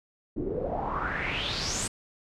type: noise with low-pass filter sweep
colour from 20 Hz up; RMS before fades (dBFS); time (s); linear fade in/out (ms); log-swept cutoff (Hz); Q
pink; -31; 0.36-1.88; 10; 300 to 8700; 5.7
effects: none